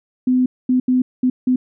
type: tone bursts at uneven times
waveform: sine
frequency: 253.5 Hz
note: B3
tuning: 45 cents sharp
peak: -12 dBFS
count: 5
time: 0.27-0.46 / 0.69-0.8 / 0.88-1.02 / 1.23-1.3 / 1.47-1.56 s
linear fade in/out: 5 ms
effects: none